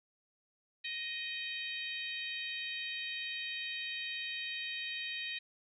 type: harmonic tone with a mistuned harmonic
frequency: 622.3 Hz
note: D#5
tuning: in tune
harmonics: 3 / 4 / 5 / 6 / 7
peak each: -44 / -41 / -45 / -44 / -51 dBFS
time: 0.84-5.39 s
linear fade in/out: 10 ms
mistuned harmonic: 6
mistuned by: +26 cents
effects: none